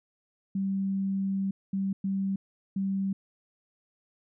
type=tone bursts at uneven times; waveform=sine; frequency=194.3 Hz; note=G3; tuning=15 cents flat; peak=-26 dBFS; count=4; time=0.55-1.51 / 1.73-1.93 / 2.04-2.36 / 2.76-3.13 s; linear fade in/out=5 ms; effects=none